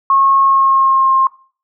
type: tone with pitch glide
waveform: sine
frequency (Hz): 1088 to 1063.8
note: C#6 to C6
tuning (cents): -33 to +28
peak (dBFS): -8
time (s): 0.1-1.27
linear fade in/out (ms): 2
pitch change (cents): -39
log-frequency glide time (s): 0.43-1.14
effects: noise-tail reverb RT60 0.4 s tail -21 dB re dry